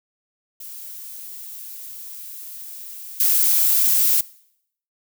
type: noise with level steps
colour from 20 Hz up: violet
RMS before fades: -36 / -17 dBFS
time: 0.6-4.21 s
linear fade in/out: 5 ms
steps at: 3.2 s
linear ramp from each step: 2 ms
effects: noise-tail reverb RT60 0.7 s tail -21 dB re dry